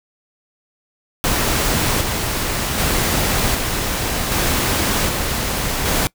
pink noise with tremolo, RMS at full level -18 dBFS, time 1.24-6.07 s, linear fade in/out 0 ms, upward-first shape square, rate 0.65 Hz, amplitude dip 30%, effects noise-tail reverb RT60 0.1 s tail -22 dB re dry

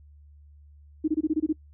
sine tone bursts, 311.1 Hz, D#4, in tune, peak -20 dBFS, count 8, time 1.04-1.529 s, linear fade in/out 10 ms, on 41 ms, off 23 ms, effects noise-tail reverb RT60 0.1 s tail -24 dB re dry + added 73 Hz sine -49 dBFS peak until 1.73 s

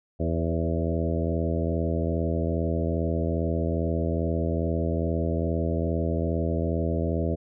harmonic tone with a mistuned harmonic, 82.41 Hz, E2, in tune, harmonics 1 / 2 / 3 / 4 / 5 / 6 / 7 / 8, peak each -27 / -30 / -32 / -33 / -34 / -35 / -35 / -36 dBFS, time 0.19-7.36 s, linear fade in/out 20 ms, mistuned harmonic 6, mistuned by +26 cents, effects none

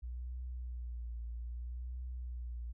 sine tone with vibrato, 60.1 Hz, B1, 46 cents flat, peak -39 dBFS, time 0.02-2.73 s, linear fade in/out 20 ms, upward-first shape triangle, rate 0.62 Hz, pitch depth 70 cents each way, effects none

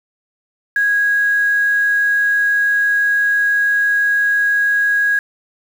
sine tone with quantisation, 1651 Hz, G#6, 11 cents flat, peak -12 dBFS, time 0.76-5.19 s, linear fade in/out 2 ms, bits 6, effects none

